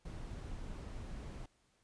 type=noise; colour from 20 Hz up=brown; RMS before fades=-45 dBFS; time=0.05-1.46 s; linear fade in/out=5 ms; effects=pink hiss -74 dBFS RMS until 1.83 s + resampled to 22050 Hz